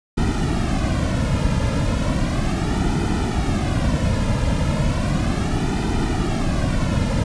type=noise with flanger; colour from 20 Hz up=brown; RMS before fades=-20 dBFS; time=0.17-7.24 s; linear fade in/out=10 ms; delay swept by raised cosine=1.8 to 2.68 ms; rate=0.35 Hz; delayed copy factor=-0.75; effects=resampled to 22050 Hz